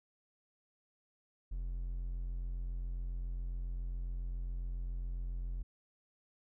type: tone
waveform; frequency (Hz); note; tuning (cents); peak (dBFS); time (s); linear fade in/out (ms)
triangle; 43.65; F1; 0; -34; 1.51-5.63; 10
effects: none